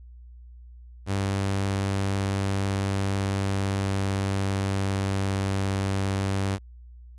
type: tone with pitch glide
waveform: sawtooth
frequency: 98 to 97.44 Hz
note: G2 to G2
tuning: 0 to -10 cents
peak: -20 dBFS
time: 1.06-6.59 s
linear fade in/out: 50 ms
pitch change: -10 cents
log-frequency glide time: 3.23-4.72 s
effects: added 60 Hz sine -43 dBFS peak until 7.18 s + resampled to 24000 Hz